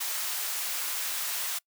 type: high-pass noise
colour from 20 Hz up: white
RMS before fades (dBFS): -32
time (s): 0-1.59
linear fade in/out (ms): 10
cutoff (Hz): 790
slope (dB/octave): 12
effects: noise-tail reverb RT60 0.1 s tail -25 dB re dry